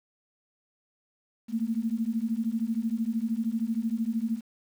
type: beating tone pair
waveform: sine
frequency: 220 / 233 Hz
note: A3 / A#3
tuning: 0 / -1 cents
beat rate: 13 Hz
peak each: -29 dBFS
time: 1.48-4.41 s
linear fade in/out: 50 ms
effects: 9-bit